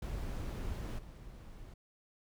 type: noise with level steps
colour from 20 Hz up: brown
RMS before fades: -39 / -50 dBFS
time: 0.02-1.74 s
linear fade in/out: 5 ms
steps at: 0.98 s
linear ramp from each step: 10 ms
effects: none